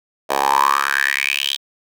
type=tone with high-pass filter sweep; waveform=10% pulse; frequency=69.3 Hz; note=C#2; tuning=in tune; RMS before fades=-18 dBFS; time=0.29-1.57 s; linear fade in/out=20 ms; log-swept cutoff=650 to 3500 Hz; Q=6.9; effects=none